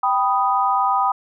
sine chord, G augmented, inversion none, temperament equal, 784 / 987.8 / 1244.5 Hz, G5 / B5 / D#6, 0 / 0 / 0 cents, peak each -20 dBFS, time 0.03-1.12 s, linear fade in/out 5 ms, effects none

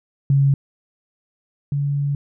sine tone pair in turn, 138.59 / 142.32 Hz, C#3 / C#3, 0 / +46 cents, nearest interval unison, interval 46 cents, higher second, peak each -12 / -18 dBFS, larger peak first, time 0.3-0.54 / 1.72-2.15 s, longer second, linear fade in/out 2 ms, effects none

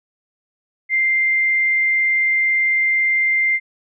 sine tone, 2094 Hz, C7, 1 cent sharp, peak -14 dBFS, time 0.89-3.6 s, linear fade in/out 50 ms, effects none

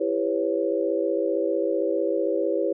sine chord, C# half-diminished seventh, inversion first, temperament just, 332.6 / 399.1 / 498.9 / 554.4 Hz, E4 / G4 / B4 / C#5, +16 / +31 / +17 / 0 cents, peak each -27 dBFS, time 0-2.73 s, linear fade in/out 10 ms, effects none

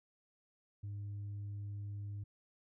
sine tone, 101.9 Hz, G#2, 32 cents flat, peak -38 dBFS, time 0.83-2.24 s, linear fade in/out 10 ms, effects tanh soft clip ceiling -39 dBFS

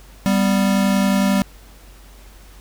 square tone pair together, 196.12 / 247.1 Hz, G3 / B3, +1 / +1 cents, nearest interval major third, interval 400 cents, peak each -16 / -22 dBFS, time 0.26-1.42 s, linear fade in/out 0 ms, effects added 48 Hz sine -42 dBFS peak until 2.6 s + pink hiss -48 dBFS RMS until 2.6 s

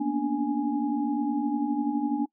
sine tone cluster, 230.5 / 242.7 / 279.6 / 291.3 / 831 Hz, A#3 / B3 / C#4 / D4 / G#5, -19 / -30 / +15 / -14 / +1 cents, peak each -34 / -31 / -35 / -26 / -34 dBFS, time 0-2.26 s, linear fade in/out 10 ms, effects noise-tail reverb RT60 0.1 s tail -22 dB re dry

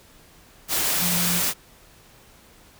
sine tone in noise, 174.9 Hz, F3, 3 cents sharp, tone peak -26 dBFS, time 0.99-1.42 s, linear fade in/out 50 ms, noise white, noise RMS -23 dBFS, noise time 0.68-1.54 s, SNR -6 dB, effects pink hiss -52 dBFS RMS until 2.79 s

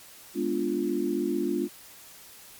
sine chord, G# diminished seventh, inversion none, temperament equal, 207.7 / 246.9 / 293.7 / 349.2 Hz, G#3 / B3 / D4 / F4, 0 / 0 / 0 / 0 cents, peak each -33 / -32 / -30 / -28 dBFS, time 0.34-1.69 s, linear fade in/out 50 ms, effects white hiss -49 dBFS RMS until 2.59 s + MP3 96 kbps

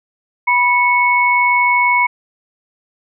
sine tone pair together, 979 / 2207 Hz, B5 / C#7, -15 / -8 cents, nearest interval octave + major second, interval 1407 cents, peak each -13 dBFS, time 0.47-2.07 s, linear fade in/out 10 ms, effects none

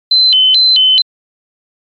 sine tone with vibrato, 3520 Hz, A7, in tune, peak -5 dBFS, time 0.11-1.02 s, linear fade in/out 5 ms, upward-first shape square, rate 2.3 Hz, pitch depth 250 cents each way, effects MP3 64 kbps

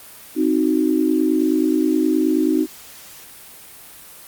sine chord, C diminished, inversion none, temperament equal, 261.6 / 311.1 / 370 Hz, C4 / Eb4 / Gb4, 0 / 0 / 0 cents, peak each -20 / -17 / -22 dBFS, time 0.35-2.67 s, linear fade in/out 50 ms, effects white hiss -41 dBFS RMS until 4.27 s + Opus 32 kbps

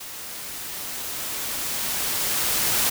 white noise with level ramp, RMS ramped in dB -37 to -21 dBFS, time 0-2.9 s, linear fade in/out 10 ms, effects none

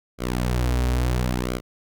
sawtooth tone with flanger, 61.6 Hz, B1, 4 cents flat, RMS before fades -23 dBFS, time 0.18-1.61 s, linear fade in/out 50 ms, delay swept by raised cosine 1.1 to 5.9 ms, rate 0.74 Hz, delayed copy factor -0.8, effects none

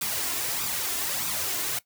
white noise with flanger, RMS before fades -29 dBFS, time 0.01-1.79 s, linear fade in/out 5 ms, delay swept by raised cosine 0.82 to 2.92 ms, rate 1.6 Hz, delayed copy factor +0.55, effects noise-tail reverb RT60 0.1 s tail -18 dB re dry + high-pass 80 Hz 12 dB/octave

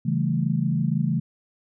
sine chord, A dominant seventh, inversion first, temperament equal, 138.59 / 164.81 / 196 / 220 Hz, C#3 / E3 / G3 / A3, 0 / 0 / 0 / 0 cents, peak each -25 / -24 / -30 / -27 dBFS, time 0.05-1.2 s, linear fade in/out 10 ms, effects none

